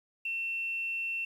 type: tone with quantisation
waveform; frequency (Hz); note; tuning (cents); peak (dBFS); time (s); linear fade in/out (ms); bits
sine; 2700; E7; +41; -31; 0.25-1.25; 5; 10
effects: none